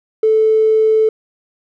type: tone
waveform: triangle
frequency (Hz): 437.9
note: A4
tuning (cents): -8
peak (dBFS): -5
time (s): 0.23-1.09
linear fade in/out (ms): 5
effects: tanh soft clip ceiling -7 dBFS